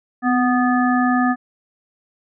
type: harmonic tone with a mistuned harmonic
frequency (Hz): 246.9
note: B3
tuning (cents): 0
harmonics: 1 / 3 / 5 / 7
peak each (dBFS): -16 / -21 / -23 / -24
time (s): 0.22-1.36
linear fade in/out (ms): 50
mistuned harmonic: 1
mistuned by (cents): +29
effects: none